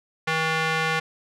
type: tone with band-pass filter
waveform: square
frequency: 160 Hz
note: D#3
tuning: 49 cents sharp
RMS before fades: -24 dBFS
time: 0.27-1 s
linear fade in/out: 10 ms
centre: 1900 Hz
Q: 1.1
effects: none